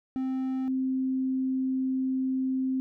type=tone pair in turn; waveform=triangle / sine; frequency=261.6 / 261.6 Hz; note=C4 / C4; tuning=0 / 0 cents; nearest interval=unison; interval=0 cents; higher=neither; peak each=-25 / -25 dBFS; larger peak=neither; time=0.16-0.68 / 0.68-2.8 s; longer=second; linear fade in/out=0 ms; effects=none